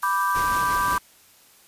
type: noise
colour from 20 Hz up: blue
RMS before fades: -36 dBFS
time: 0.02-0.98 s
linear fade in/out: 5 ms
type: chord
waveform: sine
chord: G major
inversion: first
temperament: equal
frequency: 987.8 / 1174.7 / 1568 Hz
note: B5 / D6 / G6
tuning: 0 / 0 / 0 cents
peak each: -24 / -23 / -27 dBFS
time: 0.03-0.98 s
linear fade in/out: 2 ms
type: noise with tremolo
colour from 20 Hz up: pink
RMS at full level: -32 dBFS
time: 0.34-0.99 s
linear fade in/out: 20 ms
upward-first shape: triangle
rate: 5.6 Hz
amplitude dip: 30%
effects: white hiss -54 dBFS RMS until 1.67 s + resampled to 32000 Hz